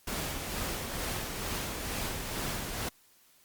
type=noise with tremolo; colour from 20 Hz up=pink; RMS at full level=-34 dBFS; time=0.07-2.89 s; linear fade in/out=5 ms; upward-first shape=sine; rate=2.2 Hz; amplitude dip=35%; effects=white hiss -63 dBFS RMS until 3.44 s + Opus 48 kbps